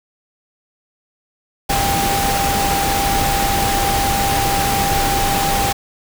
sine tone in noise, 794 Hz, G5, 22 cents sharp, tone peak -18 dBFS, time 1.69-5.73 s, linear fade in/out 10 ms, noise pink, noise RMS -19 dBFS, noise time 1.69-5.73 s, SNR -2 dB, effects none

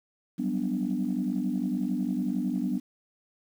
sine chord, G major seventh, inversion third, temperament equal, 185 / 196 / 246.9 / 293.7 Hz, F#3 / G3 / B3 / D4, 0 / 0 / 0 / 0 cents, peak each -33 / -31 / -29 / -32 dBFS, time 0.38-2.8 s, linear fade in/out 20 ms, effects tanh soft clip ceiling -18 dBFS + 9-bit

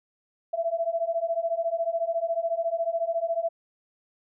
sine beating tone pair, 660 / 674 Hz, E5 / E5, +2 / +38 cents, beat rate 14 Hz, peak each -28 / -27 dBFS, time 0.53-3.49 s, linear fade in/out 10 ms, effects none

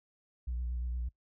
sine tone with vibrato, 60.6 Hz, B1, 32 cents flat, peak -31 dBFS, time 0.47-1.09 s, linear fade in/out 10 ms, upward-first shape sine, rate 8.6 Hz, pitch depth 41 cents each way, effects noise-tail reverb RT60 0.1 s tail -20 dB re dry + tanh soft clip ceiling -30 dBFS

